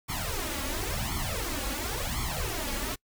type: noise with flanger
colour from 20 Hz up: pink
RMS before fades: -32 dBFS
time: 0.08-2.96 s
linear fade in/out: 20 ms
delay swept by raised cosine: 0.91 to 3.61 ms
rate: 0.94 Hz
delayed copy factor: +0.95
effects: noise-tail reverb RT60 0.1 s tail -25 dB re dry